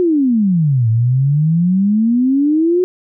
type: exponential two-way sweep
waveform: sine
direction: down then up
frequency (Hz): 370 to 110 to 370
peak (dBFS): -10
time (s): 0-2.84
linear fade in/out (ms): 0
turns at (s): 0.89
effects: none